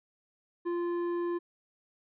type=tone with hard clipping; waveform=sine; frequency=346.6 Hz; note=F4; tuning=13 cents flat; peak=-31 dBFS; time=0.65-1.39 s; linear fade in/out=20 ms; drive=8 dB; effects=resampled to 8000 Hz

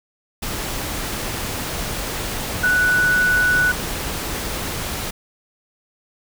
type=tone in noise; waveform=sine; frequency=1480 Hz; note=F#6; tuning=in tune; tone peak=-14 dBFS; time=2.63-3.72 s; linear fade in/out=10 ms; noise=pink; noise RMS=-26 dBFS; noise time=0.42-5.11 s; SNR=+9 dB; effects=none

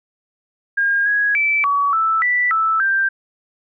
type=tone with pitch steps; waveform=sine; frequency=1617 / 1660 / 2319 / 1133 / 1319 / 1970 / 1316 / 1577 Hz; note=G#6 / G#6 / D7 / C#6 / E6 / B6 / E6 / G6; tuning=-47 / -1 / -22 / +37 / +1 / -5 / -3 / +10 cents; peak=-14 dBFS; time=0.77-3.09 s; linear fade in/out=10 ms; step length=290 ms; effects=none

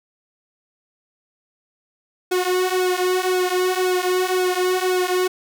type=tone with flanger; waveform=sawtooth; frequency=366.6 Hz; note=F#4; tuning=16 cents flat; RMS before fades=-20 dBFS; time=2.31-5.28 s; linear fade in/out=10 ms; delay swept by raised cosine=1 to 4.3 ms; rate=1.9 Hz; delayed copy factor=-0.85; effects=none

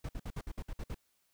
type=noise bursts; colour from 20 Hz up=brown; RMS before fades=-39 dBFS; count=9; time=0.04-0.946 s; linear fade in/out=5 ms; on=50 ms; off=57 ms; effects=white hiss -75 dBFS RMS until 1.33 s

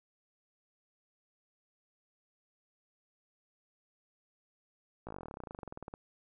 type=slowing click train; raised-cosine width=1 ms; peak=-29 dBFS; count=27; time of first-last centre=5.07-5.939 s; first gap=17 ms; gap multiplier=1.05; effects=none

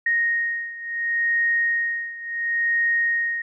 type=beating tone pair; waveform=sine; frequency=1864.7 / 1865.41 Hz; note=A#6 / A#6; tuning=0 / +1 cents; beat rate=0.71 Hz; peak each=-22 / -25 dBFS; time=0.06-3.42 s; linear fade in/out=5 ms; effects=none

